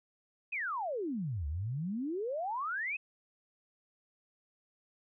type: exponential two-way sweep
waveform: sine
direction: down then up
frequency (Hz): 2619 to 69.3 to 2619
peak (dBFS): -33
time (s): 0.52-2.97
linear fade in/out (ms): 10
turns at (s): 1.47
effects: none